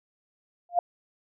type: tone with exponential growth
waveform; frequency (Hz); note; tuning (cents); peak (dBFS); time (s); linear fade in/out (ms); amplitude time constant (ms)
sine; 700; F5; +4; -15; 0.69-0.79; 2; 20
effects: none